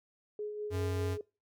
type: tone with tremolo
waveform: sine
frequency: 420 Hz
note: G#4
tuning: 19 cents sharp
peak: -34 dBFS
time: 0.39-1.21 s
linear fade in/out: 2 ms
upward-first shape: sine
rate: 5 Hz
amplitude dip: 40%
type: tone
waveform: square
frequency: 93 Hz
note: F#2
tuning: 9 cents sharp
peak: -33 dBFS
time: 0.7-1.18 s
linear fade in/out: 50 ms
effects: noise-tail reverb RT60 0.3 s tail -23 dB re dry